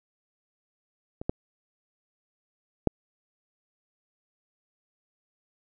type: clicks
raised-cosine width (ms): 2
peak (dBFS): -22 / -12 / -7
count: 3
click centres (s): 1.215 / 1.295 / 2.873
effects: none